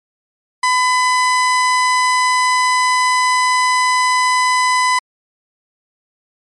30% pulse tone, 1005 Hz, B5, 30 cents sharp, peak -9 dBFS, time 0.63-4.99 s, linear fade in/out 5 ms, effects MP3 48 kbps

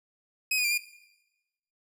sawtooth tone with pitch steps, 2533 / 2472 / 2372 / 2424 Hz, D#7 / D#7 / D7 / D#7, +30 / -12 / +17 / -46 cents, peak -21 dBFS, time 0.51-0.778 s, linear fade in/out 5 ms, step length 67 ms, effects noise-tail reverb RT60 1.0 s tail -18 dB re dry

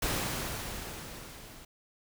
pink noise with level ramp, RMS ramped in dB -30 to -51 dBFS, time 0.02-1.65 s, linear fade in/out 5 ms, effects none

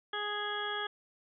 harmonic tone, 415.3 Hz, G#4, in tune, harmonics 1 / 2 / 3 / 4 / 5 / 7 / 8, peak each -41 / -41 / -40 / -38 / -49 / -50 / -39 dBFS, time 0.13-0.87 s, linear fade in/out 5 ms, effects none

